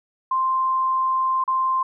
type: tone with dropouts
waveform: sine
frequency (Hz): 1046.5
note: C6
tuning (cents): 0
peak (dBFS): -18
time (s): 0.31-1.83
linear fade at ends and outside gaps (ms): 5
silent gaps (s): 1.44-1.477
effects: none